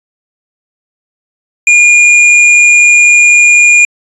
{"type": "tone with hard clipping", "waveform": "sine", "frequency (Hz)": 2424, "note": "D#7", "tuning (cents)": -46, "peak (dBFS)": -3, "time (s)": [1.67, 3.85], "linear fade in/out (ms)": 2, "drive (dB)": 16, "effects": ["resampled to 24000 Hz"]}